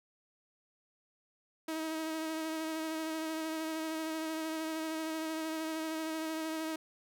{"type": "tone with vibrato", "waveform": "sawtooth", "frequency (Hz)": 318.2, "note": "D#4", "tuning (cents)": 39, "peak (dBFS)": -31, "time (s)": [1.68, 6.76], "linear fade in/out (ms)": 5, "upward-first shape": "sine", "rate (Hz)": 13, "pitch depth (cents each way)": 21, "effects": []}